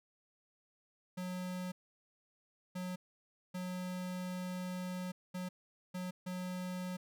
square tone bursts at uneven times, 182.2 Hz, F#3, 26 cents flat, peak -39 dBFS, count 6, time 1.17-1.72 / 2.75-2.96 / 3.54-5.12 / 5.34-5.49 / 5.94-6.11 / 6.26-6.97 s, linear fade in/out 10 ms, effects none

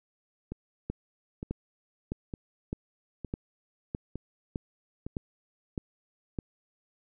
two click trains, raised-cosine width 3 ms, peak -19 / -23 dBFS, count 10 / 6, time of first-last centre 0.9-6.388 / 0.52-5.065 s, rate 1.64 / 1.1 Hz, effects none

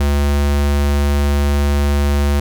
square tone, 71.6 Hz, D2, 43 cents flat, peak -13 dBFS, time 0-2.4 s, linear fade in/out 5 ms, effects none

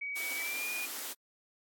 sine tone with pitch glide, 2265 to 2442 Hz, C#7 to D#7, +37 to -33 cents, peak -35 dBFS, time 0.01-0.86 s, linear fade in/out 10 ms, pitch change +130 cents, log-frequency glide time 0.34-0.68 s
white high-pass noise, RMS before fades -40 dBFS, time 0.15-1.14 s, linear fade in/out 20 ms, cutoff 240 Hz, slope 96 dB/octave
sine tone with exponential growth, 1975.5 Hz, B6, in tune, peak -38 dBFS, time 0.35-0.42 s, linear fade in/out 0 ms, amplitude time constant 15 ms
effects AAC 64 kbps

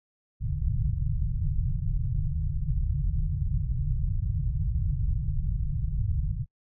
pink low-pass noise, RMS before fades -27 dBFS, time 0.4-6.46 s, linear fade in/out 50 ms, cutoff 160 Hz, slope 96 dB/octave, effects noise-tail reverb RT60 0.1 s tail -26 dB re dry

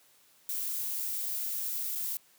violet noise with dropouts, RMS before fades -34 dBFS, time 0.49-2.17 s, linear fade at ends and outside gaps 1 ms, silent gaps 1.952-1.956 s, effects white hiss -63 dBFS RMS until 2.38 s + high-pass 100 Hz 12 dB/octave

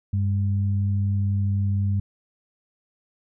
sine tone pair together, 98 / 202.2 Hz, G2 / G#3, 0 / -46 cents, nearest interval octave + minor second, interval 1254 cents, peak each -20 / -30 dBFS, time 0.13-2 s, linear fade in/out 5 ms, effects none

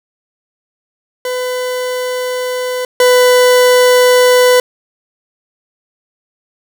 40% pulse tone pair in turn, 502 / 498.5 Hz, B4 / B4, +28 / +16 cents, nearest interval unison, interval 12 cents, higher first, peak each -15 / -5 dBFS, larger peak second, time 1.25-2.85 / 3-4.6 s, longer neither, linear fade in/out 2 ms, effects none

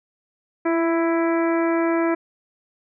harmonic tone with a mistuned harmonic, 331 Hz, E4, 7 cents sharp, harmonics 1 / 2 / 3 / 4 / 5 / 6 / 7, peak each -19 / -25 / -29 / -31 / -33 / -35 / -36 dBFS, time 0.65-2.15 s, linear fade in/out 10 ms, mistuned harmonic 1, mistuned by +17 cents, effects none

